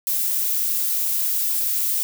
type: noise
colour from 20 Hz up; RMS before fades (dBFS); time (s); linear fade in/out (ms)
violet; -22; 0.07-2.03; 0
effects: none